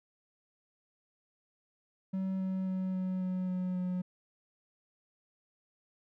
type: tone with pitch steps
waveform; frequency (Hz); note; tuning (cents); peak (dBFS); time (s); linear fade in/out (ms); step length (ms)
triangle; 190 / 188.58 / 187.17 / 185.77 / 184.38 / 183 / 181.63; F#3 / F#3 / F#3 / F#3 / F#3 / F#3 / F#3; +46 / +33 / +20 / +7 / -6 / -19 / -32; -29; 2.13-4.02; 10; 270
effects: none